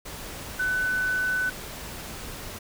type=tone in noise; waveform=sine; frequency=1500 Hz; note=F#6; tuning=23 cents sharp; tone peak=-23 dBFS; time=0.59-1.5 s; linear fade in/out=10 ms; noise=pink; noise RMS=-38 dBFS; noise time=0.05-2.59 s; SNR=+12 dB; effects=none